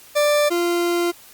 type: tone pair in turn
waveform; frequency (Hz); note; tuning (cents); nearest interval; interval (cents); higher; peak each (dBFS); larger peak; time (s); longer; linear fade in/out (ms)
40% pulse; 590 / 346.4; D5 / F4; +8 / -14; major sixth; 922; first; -14 / -17; first; 0.15-0.5 / 0.5-1.12; second; 20
effects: white hiss -46 dBFS RMS until 1.33 s + Opus 48 kbps